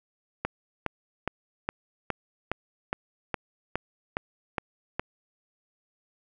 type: click train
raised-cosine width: 0.5 ms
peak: -12 dBFS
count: 12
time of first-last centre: 0.45-4.995 s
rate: 2.42 Hz
effects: none